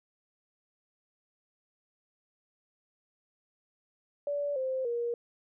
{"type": "tone with pitch steps", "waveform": "sine", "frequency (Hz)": [576, 522.1, 473.3], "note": ["D5", "C5", "A#4"], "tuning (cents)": [-34, -4, 26], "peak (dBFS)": -29, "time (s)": [4.27, 5.14], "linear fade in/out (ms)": 2, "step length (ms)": 290, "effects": []}